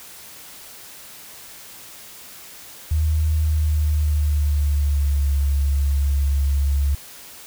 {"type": "tone with pitch glide", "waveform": "sine", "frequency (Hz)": [77.78, 70.1], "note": ["D#2", "C#2"], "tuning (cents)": [0, 20], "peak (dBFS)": -16, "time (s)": [2.91, 6.95], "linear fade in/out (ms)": 5, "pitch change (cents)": -180, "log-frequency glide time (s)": [3.36, 5.33], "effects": ["white hiss -41 dBFS RMS until 7.46 s"]}